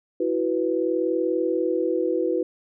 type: chord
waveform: sine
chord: E suspended second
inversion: none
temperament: equal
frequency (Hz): 329.6 / 370 / 493.9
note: E4 / F#4 / B4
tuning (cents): 0 / 0 / 0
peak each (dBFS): -25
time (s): 0.2-2.43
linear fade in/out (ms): 5
effects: none